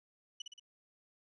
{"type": "tone with echo", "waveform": "35% pulse", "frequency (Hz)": 2964, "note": "F#7", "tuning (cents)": 2, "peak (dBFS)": -38, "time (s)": [0.4, 0.42], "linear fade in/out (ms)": 5, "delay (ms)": 59, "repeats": 3, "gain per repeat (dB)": -4, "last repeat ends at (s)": 0.597, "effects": ["resampled to 22050 Hz"]}